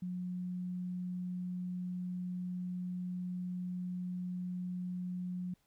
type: tone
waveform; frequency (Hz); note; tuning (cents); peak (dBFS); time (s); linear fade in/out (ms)
sine; 180.4; F#3; -44; -36; 0.02-5.54; 5
effects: pink hiss -75 dBFS RMS until 5.66 s